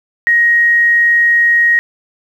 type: tone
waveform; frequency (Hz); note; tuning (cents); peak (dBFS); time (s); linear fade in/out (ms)
sine; 1881; A#6; +15; -7; 0.27-1.79; 0
effects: 7-bit